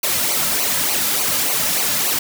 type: noise with flanger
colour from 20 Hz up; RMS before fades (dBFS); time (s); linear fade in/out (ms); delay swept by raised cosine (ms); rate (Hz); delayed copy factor
white; -19; 0.03-2.19; 5; 0.56 to 2.76; 3.4; -0.75
effects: none